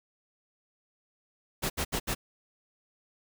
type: noise bursts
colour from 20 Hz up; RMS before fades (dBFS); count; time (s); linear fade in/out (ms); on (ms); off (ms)
pink; -30; 4; 1.62-2.15; 20; 80; 70
effects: none